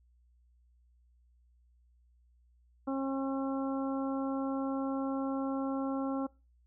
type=harmonic tone; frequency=270 Hz; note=C#4; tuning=45 cents flat; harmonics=1 / 2 / 3 / 4 / 5; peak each=-32 / -38 / -42 / -44 / -46 dBFS; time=2.87-6.27 s; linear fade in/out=10 ms; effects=noise-tail reverb RT60 0.3 s tail -24 dB re dry + added 60 Hz sine -63 dBFS peak until 6.66 s